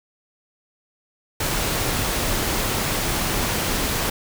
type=noise; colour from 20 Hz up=pink; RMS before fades=-23 dBFS; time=1.4-4.1 s; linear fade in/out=5 ms; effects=none